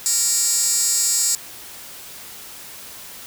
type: tone with high-pass filter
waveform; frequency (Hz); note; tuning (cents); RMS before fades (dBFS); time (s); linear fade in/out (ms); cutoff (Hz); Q
15% pulse; 464.9; A#4; -5; -19; 0.06-1.35; 0; 6800; 3.5
effects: white hiss -38 dBFS RMS until 3.26 s